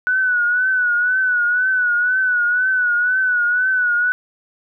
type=tone with vibrato; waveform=sine; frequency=1480 Hz; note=F#6; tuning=in tune; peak=-14 dBFS; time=0.07-4.12 s; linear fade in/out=0 ms; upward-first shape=triangle; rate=2 Hz; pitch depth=71 cents each way; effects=none